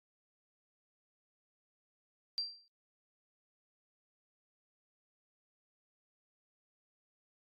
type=tone with exponential decay; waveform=sine; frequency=4716 Hz; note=D8; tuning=6 cents sharp; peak=-30 dBFS; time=2.38-2.68 s; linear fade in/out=0 ms; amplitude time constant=64 ms; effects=AAC 32 kbps